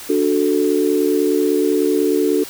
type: chord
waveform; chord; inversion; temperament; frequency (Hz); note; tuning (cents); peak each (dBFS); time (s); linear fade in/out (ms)
sine; D major; none; equal; 293.7 / 370 / 440; D4 / F#4 / A4; 0 / 0 / 0; -18; 0.09-2.44; 10
effects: white hiss -34 dBFS RMS until 2.49 s